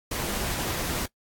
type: noise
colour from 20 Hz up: pink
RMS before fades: -30 dBFS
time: 0.11-1.06 s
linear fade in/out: 5 ms
effects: noise-tail reverb RT60 0.1 s tail -21 dB re dry + AAC 64 kbps